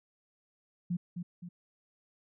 sine tone with echo, 175.6 Hz, F3, 10 cents sharp, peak -29 dBFS, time 0.9-0.97 s, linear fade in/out 10 ms, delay 260 ms, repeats 2, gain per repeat -6 dB, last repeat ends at 1.49 s, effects none

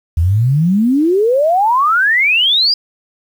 sine exponential sweep, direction up, 77.78 to 4978 Hz, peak -9 dBFS, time 0.17-2.74 s, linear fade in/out 5 ms, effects 7-bit

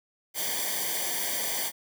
white noise with comb filter, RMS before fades -30 dBFS, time 0.34-1.72 s, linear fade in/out 50 ms, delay 0.75 ms, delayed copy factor -1, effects none

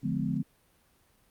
sine chord, D diminished seventh, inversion none, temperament just, 146.83 / 176.2 / 211.4 / 253.7 Hz, D3 / F3 / Ab3 / Cb4, 0 / +16 / +31 / +47 cents, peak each -33 dBFS, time 0.03-0.43 s, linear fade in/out 10 ms, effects pink hiss -66 dBFS RMS until 1.3 s + Opus 48 kbps

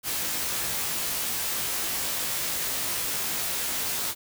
white noise with comb filter, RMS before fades -29 dBFS, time 0.03-4.15 s, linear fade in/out 50 ms, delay 18 ms, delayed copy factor +0.95, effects none

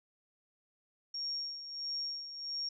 sine tone with tremolo, 5550 Hz, F8, 12 cents flat, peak -34 dBFS, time 1.14-2.69 s, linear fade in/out 5 ms, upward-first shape sine, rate 1.5 Hz, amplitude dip 65%, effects none

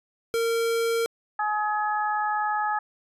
square tone, 460 Hz, A#4, 23 cents flat, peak -23 dBFS, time 0.34-1.06 s, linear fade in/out 0 ms
harmonic tone, 422.4 Hz, G#4, 29 cents sharp, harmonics 2 / 3 / 4, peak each -25 / -29 / -31 dBFS, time 1.39-2.79 s, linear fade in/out 5 ms
effects resampled to 32000 Hz

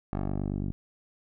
10% pulse tone with low-pass filter sweep, 49 Hz, G1, in tune, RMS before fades -31 dBFS, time 0.13-0.72 s, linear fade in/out 0 ms, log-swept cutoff 1100 to 230 Hz, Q 0.9, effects none

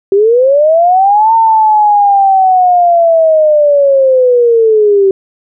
sine linear two-way sweep, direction up then down, 382.3 to 910 to 382.3 Hz, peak -4 dBFS, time 0.12-5.11 s, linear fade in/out 2 ms, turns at 1.34 s, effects none

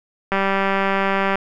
click train, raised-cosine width 0.5 ms, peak -5 dBFS, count 203, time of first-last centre 0.32-1.356 s, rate 195 Hz, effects none

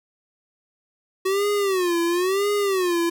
square tone with vibrato, 373.5 Hz, F#4, 16 cents sharp, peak -20 dBFS, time 1.25-3.1 s, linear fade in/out 10 ms, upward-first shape sine, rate 0.98 Hz, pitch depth 170 cents each way, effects 10-bit

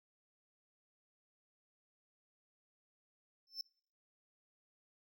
triangle tone with exponential growth, 5320 Hz, E8, 15 cents sharp, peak -34 dBFS, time 3.47-3.61 s, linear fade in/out 1 ms, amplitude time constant 29 ms, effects noise-tail reverb RT60 0.5 s tail -25 dB re dry

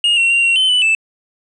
triangle tone with pitch steps, 2851 / 2729 / 2766 / 2740 / 3061 / 2983 / 2638 Hz, F7 / F7 / F7 / F7 / G7 / F#7 / E7, +35 / -41 / -17 / -34 / -42 / +13 / +1 cents, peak -9 dBFS, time 0.04-0.95 s, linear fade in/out 2 ms, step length 130 ms, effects resampled to 24000 Hz

